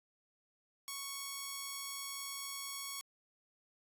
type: tone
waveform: 5% pulse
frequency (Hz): 1109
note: C#6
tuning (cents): 0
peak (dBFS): -29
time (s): 0.88-3.01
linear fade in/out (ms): 0
effects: AAC 64 kbps